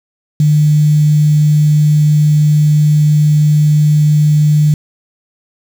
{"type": "tone with quantisation", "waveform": "sine", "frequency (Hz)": 150.5, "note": "D3", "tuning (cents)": 43, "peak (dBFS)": -6, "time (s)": [0.4, 4.74], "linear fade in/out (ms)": 2, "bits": 5, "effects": []}